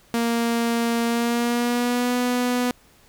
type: tone with pitch glide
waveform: sawtooth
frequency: 233.1 to 246.7 Hz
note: A#3 to B3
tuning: 0 to -2 cents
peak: -16 dBFS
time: 0.14-2.71 s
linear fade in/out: 0 ms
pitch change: +98 cents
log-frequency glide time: 1.05-2.16 s
effects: pink hiss -55 dBFS RMS until 3.08 s